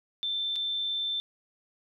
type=tone with dropouts; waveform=sine; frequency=3551 Hz; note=A7; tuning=15 cents sharp; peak=-28 dBFS; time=0.23-1.2 s; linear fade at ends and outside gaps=0 ms; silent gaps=0.557-0.561 s; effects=none